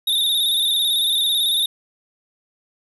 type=tone with vibrato; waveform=square; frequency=3660 Hz; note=A#7; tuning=32 cents flat; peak=-17 dBFS; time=0.07-1.66 s; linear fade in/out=5 ms; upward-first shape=square; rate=18 Hz; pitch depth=49 cents each way; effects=none